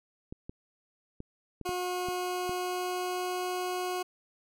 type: clicks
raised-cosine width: 3 ms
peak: -27 dBFS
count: 7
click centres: 0.325 / 0.495 / 1.204 / 1.613 / 1.692 / 2.086 / 2.494 s
type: tone with pitch glide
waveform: 20% pulse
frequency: 361.1 to 363.4 Hz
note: F#4 to F#4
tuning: -42 to -31 cents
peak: -26 dBFS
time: 1.65-4.03 s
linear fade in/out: 10 ms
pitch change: +11 cents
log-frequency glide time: 1.8-3.48 s
effects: none